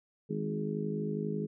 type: harmonic tone with a mistuned harmonic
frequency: 52.2 Hz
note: G#1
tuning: 10 cents sharp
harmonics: 3 / 4 / 5 / 6 / 7 / 8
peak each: -36 / -36 / -45 / -42 / -46 / -37 dBFS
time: 0.29-1.47 s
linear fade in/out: 20 ms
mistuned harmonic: 3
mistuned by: +23 cents
effects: none